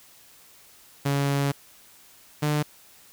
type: tone pair in turn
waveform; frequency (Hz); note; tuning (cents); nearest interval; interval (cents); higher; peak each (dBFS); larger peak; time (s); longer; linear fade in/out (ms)
sawtooth; 140.5 / 149.41; C#3 / D3; +24 / +30; minor second; 106; second; -18; neither; 1.05-1.52 / 2.42-2.63; first; 10
effects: white hiss -53 dBFS RMS until 3.12 s